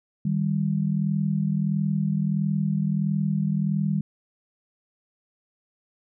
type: tone pair together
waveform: sine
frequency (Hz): 155.56 / 197.07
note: D#3 / G3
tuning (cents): 0 / +9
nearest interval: major third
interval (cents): 409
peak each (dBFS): -24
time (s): 0.25-4.01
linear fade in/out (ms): 5
effects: none